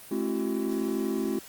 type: tone cluster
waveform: triangle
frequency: 215.3 / 267.6 / 337.4 / 378.3 Hz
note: A3 / C4 / E4 / F#4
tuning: -37 / +39 / +40 / +38 cents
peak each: -30 dBFS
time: 0.11-1.39 s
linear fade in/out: 5 ms
effects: white hiss -47 dBFS RMS until 1.48 s + Opus 32 kbps